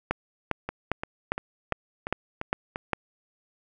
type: two click trains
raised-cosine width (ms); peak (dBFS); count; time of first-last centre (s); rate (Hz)
0.5; -9 / -16; 8 / 7; 0.11-2.933 / 0.69-2.759; 2.48 / 2.9
effects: none